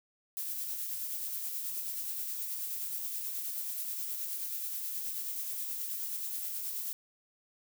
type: noise with tremolo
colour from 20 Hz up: violet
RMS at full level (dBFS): -36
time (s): 0.37-6.93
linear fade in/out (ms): 0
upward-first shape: sine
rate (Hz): 9.4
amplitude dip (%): 30
effects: none